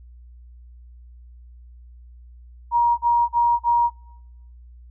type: tone bursts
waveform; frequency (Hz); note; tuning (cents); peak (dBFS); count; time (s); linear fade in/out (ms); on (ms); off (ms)
sine; 948; A#5; +29; -14; 4; 2.71-3.904; 50; 270; 38
effects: noise-tail reverb RT60 0.9 s tail -24 dB re dry + added 60 Hz sine -42 dBFS peak until 4.9 s